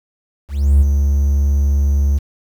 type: tone with ADSR envelope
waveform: triangle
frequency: 70.5 Hz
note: C#2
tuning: 30 cents sharp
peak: -3 dBFS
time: 0.48-2.19 s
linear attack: 330 ms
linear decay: 23 ms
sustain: -6 dB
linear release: 15 ms
effects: tanh soft clip ceiling -1 dBFS + 7-bit